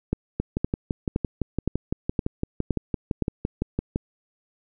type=two click trains; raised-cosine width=3 ms; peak=-11 / -9 dBFS; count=22 / 7; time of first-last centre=0.4-3.959 / 0.13-3.223 s; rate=5.9 / 1.94 Hz; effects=none